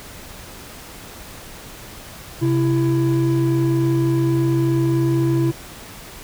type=tone pair together; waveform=triangle; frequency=132.23 / 333.2 Hz; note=C3 / E4; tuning=+19 / +19 cents; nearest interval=octave + major third; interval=1600 cents; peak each=-16 dBFS; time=2.41-5.52 s; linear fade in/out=20 ms; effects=pink hiss -38 dBFS RMS until 6.23 s